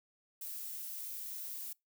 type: noise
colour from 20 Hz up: violet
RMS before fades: -43 dBFS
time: 0.41-1.73 s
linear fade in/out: 5 ms
effects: noise-tail reverb RT60 0.2 s tail -25 dB re dry